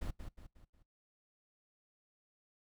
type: noise with echo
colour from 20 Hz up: brown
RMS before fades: -38 dBFS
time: 0.01-0.11 s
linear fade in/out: 10 ms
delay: 180 ms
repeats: 4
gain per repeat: -7 dB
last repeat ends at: 0.83 s
effects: noise-tail reverb RT60 0.2 s tail -23 dB re dry